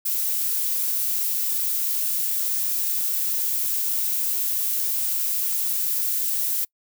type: noise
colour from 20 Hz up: violet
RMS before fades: -24 dBFS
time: 0.05-6.65 s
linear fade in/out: 10 ms
effects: noise-tail reverb RT60 0.1 s tail -26 dB re dry